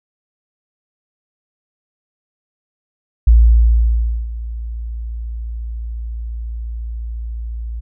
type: tone with ADSR envelope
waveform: sine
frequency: 57.1 Hz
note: A#1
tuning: 35 cents flat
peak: -4 dBFS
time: 3.27-7.81 s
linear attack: 6 ms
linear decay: 1000 ms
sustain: -18 dB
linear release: 21 ms
effects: none